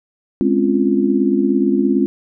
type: chord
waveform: sine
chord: Db major seventh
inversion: second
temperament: just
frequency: 207.9 / 259.9 / 277.2 / 346.5 Hz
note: Ab3 / C4 / Db4 / F4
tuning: +2 / -11 / 0 / -14 cents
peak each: -18 dBFS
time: 0.41-2.06 s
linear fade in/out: 0 ms
effects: none